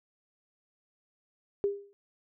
sine tone with exponential decay, 402.3 Hz, G4, 45 cents sharp, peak -22 dBFS, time 1.64-1.93 s, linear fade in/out 0 ms, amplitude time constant 63 ms, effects none

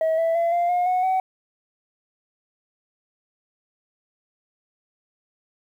sine tone with pitch steps, 642 / 659.3 / 677 / 695.3 / 714 / 733.2 / 753 Hz, E5 / E5 / E5 / F5 / F5 / F#5 / F#5, -46 / 0 / +46 / -8 / +38 / -16 / +30 cents, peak -16 dBFS, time 0.01-1.2 s, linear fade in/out 2 ms, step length 170 ms, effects tanh soft clip ceiling -17 dBFS + 9-bit

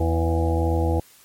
harmonic tone with a mistuned harmonic, 82.41 Hz, E2, in tune, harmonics 1 / 2 / 3 / 4 / 6 / 7 / 8 / 9 / 10, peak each -20 / -33 / -35 / -26 / -27 / -37 / -34 / -35 / -31 dBFS, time 0-1 s, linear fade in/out 5 ms, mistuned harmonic 8, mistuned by +37 cents, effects white hiss -52 dBFS RMS until 1.24 s + MP3 64 kbps

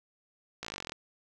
slowing click train, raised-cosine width 0.2 ms, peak -20 dBFS, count 15, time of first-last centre 0.63-0.92 s, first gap 17 ms, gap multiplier 1.03, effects none

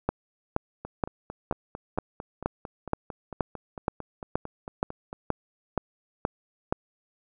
two click trains, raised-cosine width 1 ms, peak -22 / -10 dBFS, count 20 / 15, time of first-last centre 0.85-5.129 / 0.09-6.725 s, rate 4.44 / 2.11 Hz, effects none

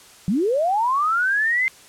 sine linear sweep, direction up, 164.81 to 2100 Hz, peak -17 dBFS, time 0.28-1.68 s, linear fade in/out 0 ms, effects white hiss -47 dBFS RMS until 1.88 s + low-pass 10000 Hz 12 dB/octave

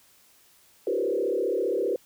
sine tone with frequency modulation, 433.2 Hz, A4, 27 cents flat, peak -23 dBFS, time 0.87-1.96 s, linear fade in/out 2 ms, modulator 35.1 Hz, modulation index 2.5, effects white hiss -59 dBFS RMS until 2.05 s

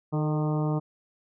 harmonic tone with a mistuned harmonic, 152.9 Hz, D#3, 30 cents flat, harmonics 1 / 2 / 3 / 4 / 5 / 6 / 7 / 8, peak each -25 / -31 / -35 / -37 / -39 / -41 / -42 / -43 dBFS, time 0.12-0.8 s, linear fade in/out 20 ms, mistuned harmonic 3, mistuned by -37 cents, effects none

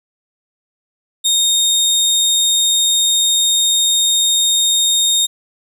25% pulse tone, 3694 Hz, A#7, 16 cents flat, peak -8 dBFS, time 1.24-5.27 s, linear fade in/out 20 ms, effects none

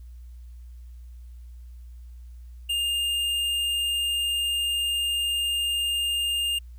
sine tone with hard clipping, 2814 Hz, F7, 12 cents sharp, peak -25 dBFS, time 2.69-6.59 s, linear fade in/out 10 ms, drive 10 dB, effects added 60 Hz sine -40 dBFS peak until 6.78 s + white hiss -68 dBFS RMS until 6.78 s

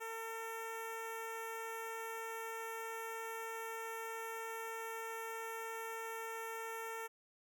10% pulse tone with notch filter, 451.6 Hz, A4, 45 cents sharp, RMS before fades -44 dBFS, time 0-7.08 s, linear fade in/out 20 ms, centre 4200 Hz, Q 0.65, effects none

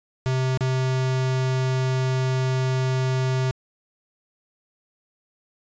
square tone with dropouts, 130 Hz, C3, 11 cents flat, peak -21 dBFS, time 0.26-3.51 s, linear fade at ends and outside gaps 0 ms, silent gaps 0.574-0.608 s, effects resampled to 16000 Hz

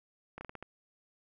slowing click train, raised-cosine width 0.5 ms, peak -28 dBFS, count 6, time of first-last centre 0.38-0.626 s, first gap 30 ms, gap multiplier 1.25, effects none

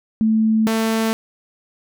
sine / sawtooth tone pair in turn, 220 / 223.1 Hz, A3 / A3, 0 / +24 cents, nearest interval unison, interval 24 cents, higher second, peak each -13 dBFS, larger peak neither, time 0.21-0.67 / 0.67-1.13 s, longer neither, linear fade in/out 0 ms, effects none

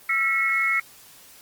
sine tone cluster, 1336 / 1937 / 2185 Hz, E6 / B6 / C#7, +23 / -34 / -26 cents, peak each -27 / -26 / -21 dBFS, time 0.09-0.8 s, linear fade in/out 5 ms, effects white hiss -49 dBFS RMS until 1.41 s + Opus 24 kbps

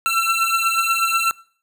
25% pulse beating tone pair, 1343 / 1351.2 Hz, E6 / E6, +32 / +42 cents, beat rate 8.2 Hz, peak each -16 / -17 dBFS, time 0.06-1.31 s, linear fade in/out 0 ms, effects noise-tail reverb RT60 0.5 s tail -22 dB re dry

